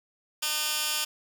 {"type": "tone with high-pass filter", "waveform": "15% pulse", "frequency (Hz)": 304.2, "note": "D#4", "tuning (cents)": -39, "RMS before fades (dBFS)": -29, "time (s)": [0.42, 1.05], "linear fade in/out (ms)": 10, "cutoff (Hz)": 2900, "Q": 0.69, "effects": []}